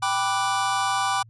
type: chord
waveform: square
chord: G major seventh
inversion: none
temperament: equal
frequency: 784 / 987.8 / 1174.7 / 1480 Hz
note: G5 / B5 / D6 / F#6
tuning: 0 / 0 / 0 / 0 cents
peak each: -27 / -28 / -27 / -32 dBFS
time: 0.02-1.23 s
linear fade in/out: 10 ms
effects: added 112 Hz sine -47 dBFS peak until 1.29 s + resampled to 24000 Hz